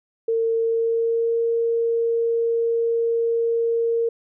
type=tone with pitch glide; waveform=sine; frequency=454.9 to 462.3 Hz; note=A#4 to A#4; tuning=-42 to -14 cents; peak=-18 dBFS; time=0.28-4.09 s; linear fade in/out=5 ms; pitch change=+28 cents; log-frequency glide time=0.55-1.39 s; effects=none